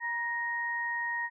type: tone pair together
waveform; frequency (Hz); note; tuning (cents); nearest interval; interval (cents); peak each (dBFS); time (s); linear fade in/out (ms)
sine; 950 / 1868.4; A#5 / A#6; +33 / +3; octave; 1170; -36 / -31; 0-1.3; 50
effects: none